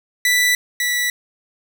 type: tone pair in turn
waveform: sawtooth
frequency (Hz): 1975.5 / 1958.5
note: B6 / B6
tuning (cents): 0 / -15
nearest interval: unison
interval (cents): 15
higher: first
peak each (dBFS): -10 / -14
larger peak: first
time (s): 0.25-0.55 / 0.8-1.1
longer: neither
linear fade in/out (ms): 2
effects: none

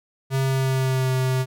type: tone with pitch glide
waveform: square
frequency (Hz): 133.9 to 129.86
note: C3 to C3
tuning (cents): +40 to -13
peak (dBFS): -20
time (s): 0.3-1.46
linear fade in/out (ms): 50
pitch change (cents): -53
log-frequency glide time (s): 0.41-1.13
effects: none

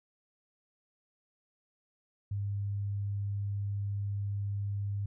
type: tone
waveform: sine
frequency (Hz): 100.8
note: G2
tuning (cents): +49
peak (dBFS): -31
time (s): 2.31-5.06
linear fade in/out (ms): 5
effects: none

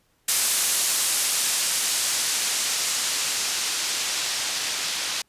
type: noise with low-pass filter sweep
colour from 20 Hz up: blue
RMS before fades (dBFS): -25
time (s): 0.28-5.22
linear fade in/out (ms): 5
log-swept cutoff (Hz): 10000 to 4800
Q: 0.8
effects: pink hiss -66 dBFS RMS until 5.28 s + resampled to 32000 Hz

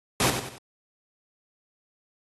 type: noise with echo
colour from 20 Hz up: pink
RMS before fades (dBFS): -22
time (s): 0.2-0.3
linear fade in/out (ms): 2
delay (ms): 94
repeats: 3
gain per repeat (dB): -8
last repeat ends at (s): 0.582
effects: high-pass 100 Hz 12 dB/octave + AAC 32 kbps

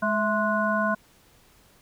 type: harmonic tone with a mistuned harmonic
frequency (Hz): 210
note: G#3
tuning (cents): +19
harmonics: 1 / 3 / 5 / 7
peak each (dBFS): -27 / -27 / -27 / -27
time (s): 0.02-0.95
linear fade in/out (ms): 10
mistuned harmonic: 3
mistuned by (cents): +72
effects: pink hiss -58 dBFS RMS until 1.81 s

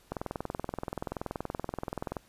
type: click train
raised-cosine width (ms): 1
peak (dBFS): -19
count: 44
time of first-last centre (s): 0.12-2.168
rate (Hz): 21
effects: pink hiss -62 dBFS RMS until 2.28 s + resampled to 32000 Hz

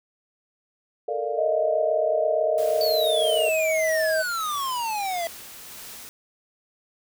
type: chord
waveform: sine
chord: Bb major seventh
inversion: third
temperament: equal with one note detuned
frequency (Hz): 440 / 466.2 / 592.1 / 698.5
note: A4 / Bb4 / D5 / F5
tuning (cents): 0 / 0 / +14 / 0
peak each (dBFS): -30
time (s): 1.08-3.49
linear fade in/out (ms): 5
type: tone with pitch glide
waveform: sine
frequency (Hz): 630 to 635.8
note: D#5 to D#5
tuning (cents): +21 to +37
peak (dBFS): -21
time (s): 1.37-4.23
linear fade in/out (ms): 20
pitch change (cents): +16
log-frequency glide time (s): 2.84-3.78
type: noise with tremolo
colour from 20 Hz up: white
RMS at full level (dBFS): -40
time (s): 2.58-6.09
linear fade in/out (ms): 0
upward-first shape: sine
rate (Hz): 1.6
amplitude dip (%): 25
type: exponential sweep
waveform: square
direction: down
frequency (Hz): 4582 to 659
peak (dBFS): -26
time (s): 2.81-5.27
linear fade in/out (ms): 0
effects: none

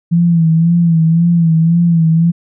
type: tone with vibrato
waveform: sine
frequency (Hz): 166.6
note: E3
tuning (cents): +19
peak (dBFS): -7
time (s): 0.11-2.32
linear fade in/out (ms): 20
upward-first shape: sine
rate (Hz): 1.9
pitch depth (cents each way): 58
effects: none

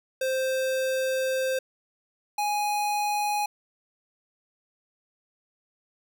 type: tone pair in turn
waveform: square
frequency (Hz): 523.3 / 830.7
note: C5 / G#5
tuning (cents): 0 / 0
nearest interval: minor sixth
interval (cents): 800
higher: second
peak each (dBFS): -25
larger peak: neither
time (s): 0.21-1.59 / 2.38-3.46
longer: first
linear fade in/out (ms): 5
effects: none

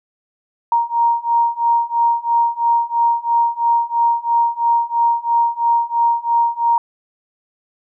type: beating tone pair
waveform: sine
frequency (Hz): 934 / 937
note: A#5 / A#5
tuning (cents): +3 / +9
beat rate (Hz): 3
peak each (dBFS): -17 / -16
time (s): 0.72-6.78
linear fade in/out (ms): 2
effects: none

